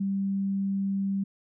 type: tone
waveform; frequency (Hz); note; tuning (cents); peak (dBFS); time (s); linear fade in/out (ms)
sine; 196; G3; 0; -25; 0-1.24; 10
effects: none